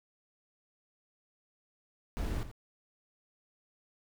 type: noise with echo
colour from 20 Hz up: brown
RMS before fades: -34 dBFS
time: 2.17-2.43 s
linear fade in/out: 0 ms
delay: 84 ms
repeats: 1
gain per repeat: -11 dB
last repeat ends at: 2.514 s
effects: none